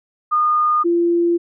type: tone pair in turn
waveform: sine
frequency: 1222 / 342.9 Hz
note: D#6 / F4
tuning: -32 / -32 cents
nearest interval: octave + minor seventh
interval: 2200 cents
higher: first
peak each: -13 dBFS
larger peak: neither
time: 0.31-0.84 / 0.84-1.38 s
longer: second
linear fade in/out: 20 ms
effects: none